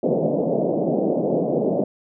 white band-pass noise, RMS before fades -21 dBFS, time 0.03-1.84 s, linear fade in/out 5 ms, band 150 to 640 Hz, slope 48 dB/octave, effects none

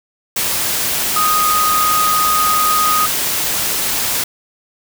sine tone in noise, 1244.5 Hz, D#6, in tune, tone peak -13 dBFS, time 1.16-3.06 s, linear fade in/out 5 ms, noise white, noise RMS -18 dBFS, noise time 0.36-4.24 s, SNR +2 dB, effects none

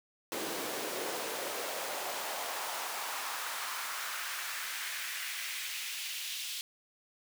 pink noise with high-pass filter sweep, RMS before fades -38 dBFS, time 0.32-6.61 s, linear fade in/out 0 ms, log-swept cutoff 330 to 3300 Hz, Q 1.7, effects none

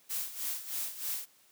blue noise with tremolo, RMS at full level -34 dBFS, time 0.09-1.26 s, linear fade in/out 20 ms, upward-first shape sine, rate 3.2 Hz, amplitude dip 75%, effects white hiss -64 dBFS RMS until 1.51 s + high-pass 100 Hz 12 dB/octave

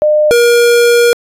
sine / square tone pair in turn, 605 / 475.2 Hz, D#5 / A#4, -49 / +33 cents, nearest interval major third, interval 418 cents, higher first, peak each -6 dBFS, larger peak neither, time 0.02-0.31 / 0.31-1.13 s, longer second, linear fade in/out 0 ms, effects resampled to 32000 Hz

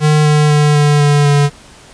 square tone with pitch steps, 151.8 / 150.23 / 148.68 / 147.14 / 145.62 / 144.11 Hz, D#3 / D3 / D3 / D3 / D3 / D3, -42 / +40 / +22 / +4 / -14 / -32 cents, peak -8 dBFS, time 0-1.5 s, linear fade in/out 50 ms, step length 250 ms, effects pink hiss -40 dBFS RMS until 1.93 s + resampled to 22050 Hz

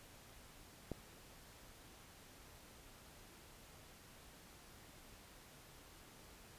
click, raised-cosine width 2 ms, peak -28 dBFS, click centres 0.917 s, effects pink hiss -60 dBFS RMS until 6.58 s + resampled to 32000 Hz

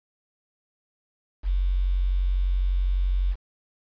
sine tone with quantisation, 45.93 Hz, F#1, 12 cents flat, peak -20 dBFS, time 1.43-3.36 s, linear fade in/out 50 ms, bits 8, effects resampled to 11025 Hz

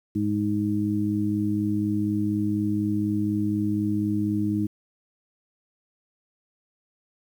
harmonic tone, 104.1 Hz, G#2, 5 cents sharp, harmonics 1 / 2 / 3, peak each -29 / -26 / -25 dBFS, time 0.15-4.67 s, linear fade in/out 10 ms, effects 9-bit

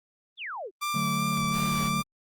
sine exponential sweep, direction down, 3729 to 340 Hz, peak -33 dBFS, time 0.37-0.71 s, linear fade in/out 50 ms
sawtooth tone with vibrato, 1174.7 Hz, D6, in tune, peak -24 dBFS, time 0.81-2.03 s, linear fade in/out 20 ms, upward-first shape sine, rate 2.7 Hz, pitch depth 18 cents each way
triangle chord, D major, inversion none, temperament equal, 146.83 / 185 / 220 Hz, D3 / F#3 / A3, 0 / 0 / 0 cents, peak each -30 dBFS, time 0.94-2.02 s, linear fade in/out 10 ms
pink noise, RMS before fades -39 dBFS, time 1.51-1.91 s, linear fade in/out 50 ms
effects Opus 24 kbps

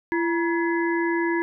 harmonic tone with a mistuned harmonic, 338.3 Hz, E4, 45 cents sharp, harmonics 1 / 3 / 5 / 6, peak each -22 / -29 / -29 / -33 dBFS, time 0.12-1.42 s, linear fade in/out 0 ms, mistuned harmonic 3, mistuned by -100 cents, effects none

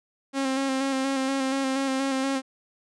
sawtooth tone with vibrato, 268.4 Hz, C4, 44 cents sharp, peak -20 dBFS, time 0.33-2.42 s, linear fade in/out 50 ms, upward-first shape square, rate 4.2 Hz, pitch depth 25 cents each way, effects resampled to 22050 Hz

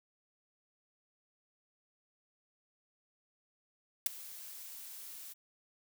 blue noise with ADSR envelope, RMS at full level -26 dBFS, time 4.06-5.34 s, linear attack 3 ms, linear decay 11 ms, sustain -22 dB, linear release 21 ms, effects none

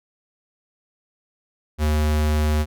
square tone, 76 Hz, D#2, 40 cents flat, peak -18 dBFS, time 1.78-2.66 s, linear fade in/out 50 ms, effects none

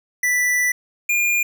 square tone pair in turn, 1975.5 / 2413 Hz, B6 / D7, 0 / +46 cents, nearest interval minor third, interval 346 cents, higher second, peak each -17 dBFS, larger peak neither, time 0.23-0.72 / 1.09-1.43 s, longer first, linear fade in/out 5 ms, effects none

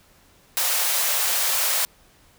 white high-pass noise, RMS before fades -22 dBFS, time 0.57-1.85 s, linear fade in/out 0 ms, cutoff 490 Hz, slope 48 dB/octave, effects pink hiss -56 dBFS RMS until 2.38 s

